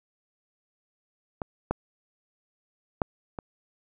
clicks, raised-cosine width 1 ms, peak -17 / -11 / -9 / -20 dBFS, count 4, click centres 1.418 / 1.71 / 3.018 / 3.388 s, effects none

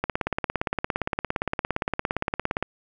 click train, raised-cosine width 0.5 ms, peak -9 dBFS, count 46, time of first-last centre 0.04-2.626 s, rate 17.4 Hz, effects none

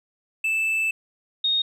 triangle / sine tone pair in turn, 2637 / 3716 Hz, E7 / A#7, 0 / -6 cents, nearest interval tritone, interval 594 cents, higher second, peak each -19 dBFS, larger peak neither, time 0.44-0.91 / 1.44-1.62 s, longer first, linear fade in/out 5 ms, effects none

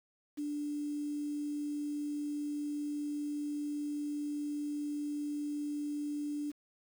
sine tone with quantisation, 293.7 Hz, D4, in tune, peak -34 dBFS, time 0.37-6.52 s, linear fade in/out 20 ms, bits 9, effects none

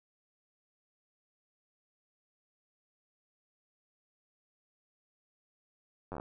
slowing click train, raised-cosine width 1 ms, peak -26 dBFS, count 7, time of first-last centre 6.12-6.199 s, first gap 10 ms, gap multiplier 1.11, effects none

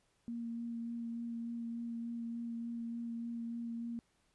sine tone with vibrato, 233.1 Hz, A#3, in tune, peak -38 dBFS, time 0.28-3.99 s, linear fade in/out 0 ms, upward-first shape sine, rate 3.4 Hz, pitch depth 13 cents each way, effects pink hiss -75 dBFS RMS until 4.34 s + resampled to 24000 Hz

